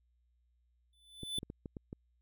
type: tone with exponential growth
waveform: square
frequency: 3500 Hz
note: A7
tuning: 10 cents flat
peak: -33 dBFS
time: 0.93-1.39 s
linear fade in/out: 2 ms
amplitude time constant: 99 ms
type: clicks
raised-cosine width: 3 ms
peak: -30 dBFS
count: 7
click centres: 1.233 / 1.384 / 1.431 / 1.501 / 1.658 / 1.768 / 1.929 s
effects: added 60 Hz sine -70 dBFS peak until 2.21 s